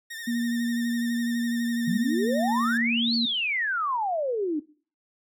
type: tone with vibrato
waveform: sawtooth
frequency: 1825 Hz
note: A#6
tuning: 37 cents flat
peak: -32 dBFS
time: 0.1-2.78 s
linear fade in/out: 10 ms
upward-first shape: sine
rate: 12 Hz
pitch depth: 50 cents each way
type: tone with pitch glide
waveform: sine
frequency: 235.9 to 233.1 Hz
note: A#3 to A#3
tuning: +21 to 0 cents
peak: -24 dBFS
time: 0.27-3.26 s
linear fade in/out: 10 ms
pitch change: -21 cents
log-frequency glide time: 1.38-2.65 s
type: exponential two-way sweep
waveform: sine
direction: up then down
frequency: 161 to 4559 to 284.6 Hz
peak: -24 dBFS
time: 1.87-4.6 s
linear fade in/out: 10 ms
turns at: 3.15 s
effects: noise-tail reverb RT60 0.4 s tail -18 dB re dry